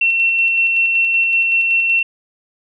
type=tone with tremolo; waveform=sine; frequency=2710 Hz; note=E7; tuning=47 cents sharp; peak=-11 dBFS; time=0.01-2.03 s; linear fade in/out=5 ms; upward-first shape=square; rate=5.3 Hz; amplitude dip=25%; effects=none